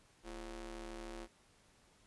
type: ring-modulated tone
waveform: sawtooth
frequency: 188.7 Hz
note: F#3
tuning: 34 cents sharp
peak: -38 dBFS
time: 0.23-1.28 s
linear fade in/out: 50 ms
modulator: 152 Hz
effects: pink hiss -68 dBFS RMS until 2.06 s + resampled to 24000 Hz